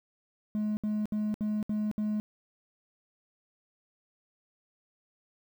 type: tone bursts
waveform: triangle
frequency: 212 Hz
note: G#3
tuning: 36 cents sharp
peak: -25 dBFS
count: 6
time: 0.55-2.2 s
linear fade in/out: 0 ms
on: 220 ms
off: 66 ms
effects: tanh soft clip ceiling -21 dBFS + 10-bit